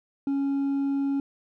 sine tone with hard clipping, 277.2 Hz, C#4, in tune, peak -24 dBFS, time 0.27-1.2 s, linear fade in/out 2 ms, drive 2 dB, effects none

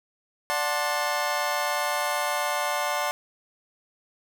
25% pulse chord, D dominant seventh, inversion none, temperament just, 587.3 / 734.2 / 881 / 1057.2 Hz, D5 / F#5 / A5 / C6, 0 / -14 / +2 / +18 cents, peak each -26 / -27 / -27 / -27 dBFS, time 0.5-3.11 s, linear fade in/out 0 ms, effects none

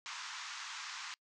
pink band-pass noise, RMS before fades -45 dBFS, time 0.06-1.14 s, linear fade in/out 0 ms, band 940 to 7000 Hz, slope 48 dB/octave, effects noise-tail reverb RT60 0.1 s tail -26 dB re dry

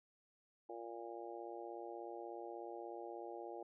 harmonic tone, 116.54 Hz, A#2, in tune, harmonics 3 / 4 / 5 / 6 / 7, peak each -50 / -52 / -53 / -54 / -52 dBFS, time 0.69-3.63 s, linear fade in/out 5 ms, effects none

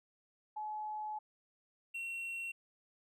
sine / triangle tone pair in turn, 853 / 2727 Hz, G#5 / F7, +46 / -42 cents, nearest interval octave + minor sixth, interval 2012 cents, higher second, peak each -38 / -37 dBFS, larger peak second, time 0.56-1.19 / 1.94-2.52 s, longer first, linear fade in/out 10 ms, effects none

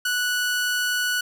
sawtooth tone, 1476 Hz, F#6, 5 cents flat, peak -18 dBFS, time 0.05-1.21 s, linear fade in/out 5 ms, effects none

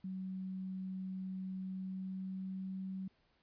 sine tone with pitch glide, 188.1 to 189.74 Hz, F#3 to F#3, +29 to +44 cents, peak -39 dBFS, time 0.04-3.08 s, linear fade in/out 5 ms, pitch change +15 cents, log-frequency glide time 1.64-2.87 s, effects pink hiss -74 dBFS RMS until 3.42 s + resampled to 11025 Hz

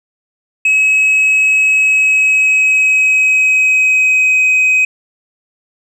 sine tone with pitch glide, 2562 to 2522 Hz, E7 to D#7, -50 to +23 cents, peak -5 dBFS, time 0.65-4.85 s, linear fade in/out 5 ms, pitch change -27 cents, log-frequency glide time 1.76-4.45 s, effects tanh soft clip ceiling -7 dBFS

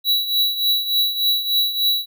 square tone with tremolo, 3921 Hz, B7, 13 cents flat, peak -14 dBFS, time 0.04-2.06 s, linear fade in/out 50 ms, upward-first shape triangle, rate 3.4 Hz, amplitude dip 75%, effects none

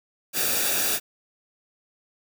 white noise with comb filter, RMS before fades -24 dBFS, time 0.33-1 s, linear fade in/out 50 ms, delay 0.96 ms, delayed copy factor -0.6, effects none

